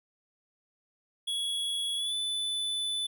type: tone with pitch glide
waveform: square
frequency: 3354 to 3496 Hz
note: G#7 to A7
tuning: +16 to -12 cents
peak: -30 dBFS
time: 1.27-3.07 s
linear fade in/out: 10 ms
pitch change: +72 cents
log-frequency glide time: 1.96-2.14 s
effects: none